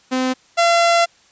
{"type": "tone pair in turn", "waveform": "sawtooth", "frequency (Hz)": [257.4, 682], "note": ["C4", "F5"], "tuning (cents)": [-28, -41], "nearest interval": "octave + perfect fourth", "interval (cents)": 1687, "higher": "second", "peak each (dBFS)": [-13, -8], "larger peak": "second", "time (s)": [[0.11, 0.34], [0.57, 1.06]], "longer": "second", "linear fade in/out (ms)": 20, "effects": ["white hiss -53 dBFS RMS until 1.31 s", "resampled to 16000 Hz"]}